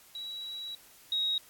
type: tone pair in turn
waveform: sine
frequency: 3894 / 3788 Hz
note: B7 / A#7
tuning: -25 / +27 cents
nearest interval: unison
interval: 48 cents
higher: first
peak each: -37 / -27 dBFS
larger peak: second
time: 0.15-0.75 / 1.12-1.38 s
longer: first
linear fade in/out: 2 ms
effects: white hiss -57 dBFS RMS until 1.49 s + AAC 64 kbps